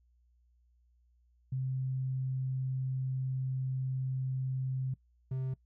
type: tone pair in turn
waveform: sine / triangle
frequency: 130.81 / 130.81 Hz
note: C3 / C3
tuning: 0 / 0 cents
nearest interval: unison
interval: 0 cents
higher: neither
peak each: -31 / -30 dBFS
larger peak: second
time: 1.52-4.94 / 5.31-5.54 s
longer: first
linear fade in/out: 5 ms
effects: noise-tail reverb RT60 0.1 s tail -22 dB re dry + added 60 Hz sine -65 dBFS peak until 5.65 s